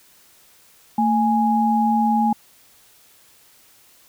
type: tone pair together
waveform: sine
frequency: 224.6 / 830.6 Hz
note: A3 / G#5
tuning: +36 / 0 cents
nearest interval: octave + major seventh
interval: 2264 cents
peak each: -18 dBFS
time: 0.98-2.33 s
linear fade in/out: 5 ms
effects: white hiss -53 dBFS RMS until 4.08 s